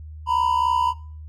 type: tone pair together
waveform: triangle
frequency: 932.3 / 995.9 Hz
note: A#5 / B5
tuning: 0 / +14 cents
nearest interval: minor second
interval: 114 cents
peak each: -20 / -18 dBFS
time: 0.26-0.94 s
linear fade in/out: 50 ms
effects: noise-tail reverb RT60 0.5 s tail -23 dB re dry + added 77 Hz sine -35 dBFS peak until 1.28 s